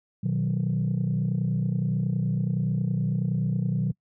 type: chord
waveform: sine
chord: B major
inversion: none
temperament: equal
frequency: 123.47 / 155.56 / 185 Hz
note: B2 / D#3 / F#3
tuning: 0 / 0 / 0 cents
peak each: -26 dBFS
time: 0.23-3.92 s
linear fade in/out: 10 ms
effects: noise-tail reverb RT60 0.1 s tail -25 dB re dry + tanh soft clip ceiling -18 dBFS